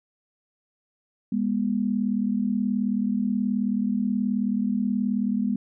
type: tone pair together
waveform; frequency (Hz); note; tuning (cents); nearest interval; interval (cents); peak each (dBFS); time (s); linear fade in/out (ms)
sine; 204.4 / 243.1; G#3 / B3; -27 / -27; minor third; 300; -24 / -25; 1.32-5.56; 5
effects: none